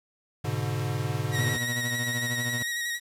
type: chord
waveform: square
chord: G# diminished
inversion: none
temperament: equal with one note detuned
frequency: 103.83 / 123.47 / 144.48 Hz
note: G#2 / B2 / D3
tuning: 0 / 0 / -28 cents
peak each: -32 dBFS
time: 0.44-1.57 s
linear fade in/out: 10 ms
type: tone with vibrato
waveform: sawtooth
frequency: 1894 Hz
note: A#6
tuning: 27 cents sharp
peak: -25 dBFS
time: 1.31-3 s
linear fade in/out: 50 ms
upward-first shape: square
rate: 11 Hz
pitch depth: 22 cents each way
type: tone with tremolo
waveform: 30% pulse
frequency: 120.9 Hz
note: B2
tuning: 36 cents flat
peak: -26 dBFS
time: 1.38-2.63 s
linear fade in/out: 10 ms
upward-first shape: sine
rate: 13 Hz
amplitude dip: 60%
effects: resampled to 32000 Hz + 9-bit